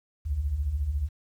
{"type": "beating tone pair", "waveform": "sine", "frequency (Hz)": [60.4, 74.4], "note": ["B1", "D2"], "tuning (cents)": [-38, 23], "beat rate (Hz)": 14, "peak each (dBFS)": [-33, -26], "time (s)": [0.25, 1.09], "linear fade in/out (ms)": 20, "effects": ["10-bit"]}